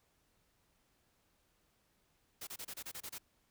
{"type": "noise bursts", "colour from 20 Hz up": "white", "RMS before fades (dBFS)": -45, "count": 9, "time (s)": [2.41, 3.184], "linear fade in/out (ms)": 10, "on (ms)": 62, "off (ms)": 27, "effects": ["pink hiss -75 dBFS RMS until 3.5 s"]}